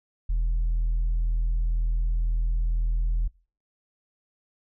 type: tone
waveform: sine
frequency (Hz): 41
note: E1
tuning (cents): -9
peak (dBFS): -19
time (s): 0.29-3.28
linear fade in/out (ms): 10
effects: noise-tail reverb RT60 0.4 s tail -26 dB re dry + tanh soft clip ceiling -20 dBFS